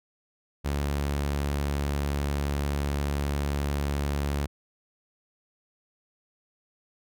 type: tone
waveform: sawtooth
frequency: 71.4 Hz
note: D2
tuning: 48 cents flat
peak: -22 dBFS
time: 0.64-4.47 s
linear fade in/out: 20 ms
effects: none